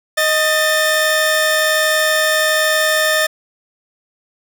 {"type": "tone pair together", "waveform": "sawtooth", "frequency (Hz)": [623, 1787.7], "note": ["D#5", "A6"], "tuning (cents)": [2, 27], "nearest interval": "octave + tritone", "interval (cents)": 1825, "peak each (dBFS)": -12, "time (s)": [0.17, 3.27], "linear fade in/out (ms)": 10, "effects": []}